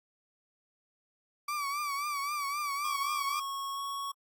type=tone with vibrato; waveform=35% pulse; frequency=1153 Hz; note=D6; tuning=32 cents flat; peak=-30 dBFS; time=1.48-3.4 s; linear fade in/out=5 ms; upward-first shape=triangle; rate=3.8 Hz; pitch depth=81 cents each way
type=tone with pitch glide; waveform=square; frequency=1100 to 1110.2 Hz; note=C#6 to C#6; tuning=-14 to +2 cents; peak=-35 dBFS; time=2.84-4.12 s; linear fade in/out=10 ms; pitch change=+16 cents; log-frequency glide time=3.73-3.8 s
effects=AAC 64 kbps